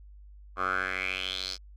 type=tone with band-pass filter sweep; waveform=10% pulse; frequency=93.5 Hz; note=F#2; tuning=19 cents sharp; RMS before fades=-32 dBFS; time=0.56-1.58 s; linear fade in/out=50 ms; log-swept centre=1100 to 5000 Hz; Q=5.3; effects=added 50 Hz sine -47 dBFS peak until 1.76 s